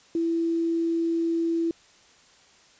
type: tone with quantisation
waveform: sine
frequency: 332.6 Hz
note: E4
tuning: 16 cents sharp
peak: -22 dBFS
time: 0.15-1.71 s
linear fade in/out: 2 ms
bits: 8
effects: white hiss -56 dBFS RMS until 2.79 s + resampled to 16000 Hz